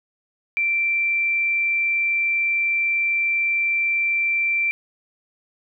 sine tone, 2349 Hz, D7, in tune, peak -18 dBFS, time 0.57-4.71 s, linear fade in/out 0 ms, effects none

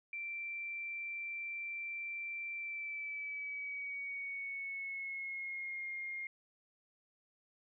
sine tone with pitch glide, 2349 to 2129 Hz, D7 to C7, 0 to +30 cents, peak -39 dBFS, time 0.13-6.27 s, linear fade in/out 2 ms, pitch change -170 cents, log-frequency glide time 2.54-5.88 s, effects none

